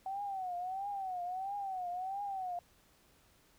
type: tone with vibrato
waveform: sine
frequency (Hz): 757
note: F#5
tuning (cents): +39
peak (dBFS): -36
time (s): 0.06-2.59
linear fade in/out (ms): 2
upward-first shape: triangle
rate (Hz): 1.5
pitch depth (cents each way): 140
effects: pink hiss -67 dBFS RMS until 3.58 s